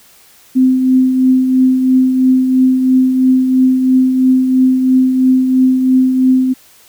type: tone with tremolo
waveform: sine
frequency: 258.3 Hz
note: C4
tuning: 22 cents flat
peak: -5 dBFS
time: 0.55-6.54 s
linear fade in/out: 20 ms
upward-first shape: triangle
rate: 3 Hz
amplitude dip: 50%
effects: white hiss -45 dBFS RMS until 6.88 s